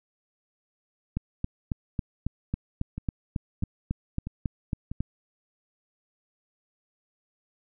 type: two click trains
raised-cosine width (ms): 5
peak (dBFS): -21 / -15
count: 4 / 15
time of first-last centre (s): 2.98-4.915 / 1.17-5.006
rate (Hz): 1.55 / 3.65
effects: none